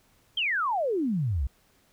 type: exponential sweep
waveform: sine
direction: down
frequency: 3254 to 58.27 Hz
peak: -24 dBFS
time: 0.37-1.47 s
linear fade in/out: 5 ms
effects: pink hiss -64 dBFS RMS until 1.92 s